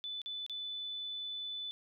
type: tone with dropouts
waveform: sine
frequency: 3495 Hz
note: A7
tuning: 12 cents flat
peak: -38 dBFS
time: 0.04-1.71 s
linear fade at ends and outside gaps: 0 ms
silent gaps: 0.217-0.26 / 0.464-0.497 s
effects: none